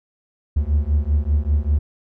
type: beating tone pair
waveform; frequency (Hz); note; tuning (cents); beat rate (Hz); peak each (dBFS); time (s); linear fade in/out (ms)
triangle; 71.1 / 76.2; C#2 / D#2; +45 / -36; 5.1; -17; 0.56-1.79; 10
effects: none